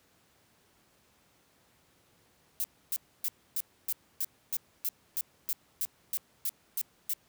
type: noise bursts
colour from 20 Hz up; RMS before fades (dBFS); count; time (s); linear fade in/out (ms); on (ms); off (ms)
violet; -31; 15; 2.6-7.135; 0; 41; 280
effects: pink hiss -66 dBFS RMS until 7.28 s + high-pass 80 Hz 12 dB/octave